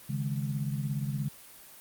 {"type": "chord", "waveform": "sine", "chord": "C# suspended second", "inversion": "none", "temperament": "equal", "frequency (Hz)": [138.59, 155.56, 207.7], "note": ["C#3", "D#3", "G#3"], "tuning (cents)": [0, 0, 0], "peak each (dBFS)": [-31, -36, -36], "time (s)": [0.09, 1.29], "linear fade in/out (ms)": 10, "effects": ["white hiss -51 dBFS RMS until 1.8 s", "Opus 32 kbps"]}